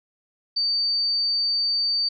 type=tone; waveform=sine; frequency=4600 Hz; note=D8; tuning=37 cents flat; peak=-20 dBFS; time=0.56-2.09 s; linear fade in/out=10 ms; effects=none